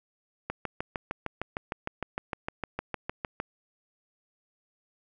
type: click train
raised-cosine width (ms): 0.5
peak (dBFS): -16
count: 20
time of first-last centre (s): 0.5-3.401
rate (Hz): 6.55
effects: none